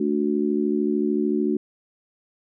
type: chord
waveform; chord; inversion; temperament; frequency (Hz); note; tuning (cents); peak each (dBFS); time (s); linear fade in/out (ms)
sine; D major; second; just; 220.2 / 293.7 / 367.1; A3 / D4 / F#4; +2 / 0 / -14; -24; 0-1.57; 5
effects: none